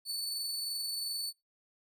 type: tone with amplitude modulation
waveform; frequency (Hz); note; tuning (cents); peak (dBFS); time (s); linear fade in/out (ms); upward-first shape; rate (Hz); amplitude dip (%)
sawtooth; 4479; C#8; +17; -30; 0.05-1.33; 50; sine; 22.8; 25
effects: noise-tail reverb RT60 0.2 s tail -23 dB re dry